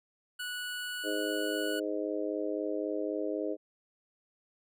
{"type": "tone", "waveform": "25% pulse", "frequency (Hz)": 1472, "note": "F#6", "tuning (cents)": -9, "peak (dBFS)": -32, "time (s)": [0.39, 1.8], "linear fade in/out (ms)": 10}
{"type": "harmonic tone", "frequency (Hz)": 103.83, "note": "G#2", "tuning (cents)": 0, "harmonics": [3, 4, 5, 6], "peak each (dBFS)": [-35, -36, -37, -38], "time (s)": [1.03, 3.57], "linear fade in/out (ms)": 50}
{"effects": []}